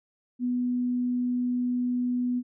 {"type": "tone", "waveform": "sine", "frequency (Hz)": 246.9, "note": "B3", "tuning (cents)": 0, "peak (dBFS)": -24, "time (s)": [0.39, 2.43], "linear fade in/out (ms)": 50, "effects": []}